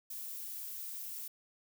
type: noise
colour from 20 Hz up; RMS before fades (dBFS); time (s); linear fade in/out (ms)
violet; -43; 0.1-1.28; 5
effects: none